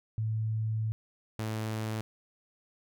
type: tone pair in turn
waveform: sine / sawtooth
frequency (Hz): 110 / 109.59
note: A2 / A2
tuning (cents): 0 / -6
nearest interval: unison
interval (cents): 6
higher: first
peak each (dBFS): -28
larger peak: neither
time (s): 0.18-0.92 / 1.39-2.01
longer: first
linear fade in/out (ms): 0
effects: none